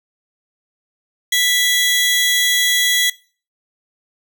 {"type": "tone pair together", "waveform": "sawtooth", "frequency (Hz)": [1975.5, 3328], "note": ["B6", "G#7"], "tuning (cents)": [0, 3], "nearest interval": "major sixth", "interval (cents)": 903, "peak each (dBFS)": -13, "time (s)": [1.32, 3.1], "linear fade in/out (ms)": 5, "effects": ["noise-tail reverb RT60 0.4 s tail -21 dB re dry"]}